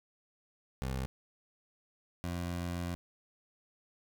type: tone pair in turn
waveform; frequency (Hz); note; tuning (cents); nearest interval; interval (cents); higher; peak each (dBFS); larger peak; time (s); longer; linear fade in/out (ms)
20% pulse; 65.41 / 87.31; C2 / F2; 0 / 0; perfect fourth; 500; second; -29 / -30; first; 0.82-1.06 / 2.24-2.95; second; 0
effects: none